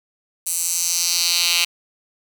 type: tone with high-pass filter sweep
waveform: 10% pulse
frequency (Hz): 172.1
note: F3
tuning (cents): -25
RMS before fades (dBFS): -20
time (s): 0.46-1.65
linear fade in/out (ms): 10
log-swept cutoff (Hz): 8900 to 3100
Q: 2.1
effects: none